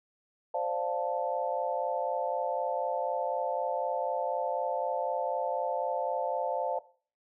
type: chord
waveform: sine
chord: D minor seventh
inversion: third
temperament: equal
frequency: 523.3 / 587.3 / 698.5 / 880 Hz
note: C5 / D5 / F5 / A5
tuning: 0 / 0 / 0 / 0 cents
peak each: -34 dBFS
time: 0.54-6.79 s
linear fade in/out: 5 ms
effects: noise-tail reverb RT60 0.4 s tail -17 dB re dry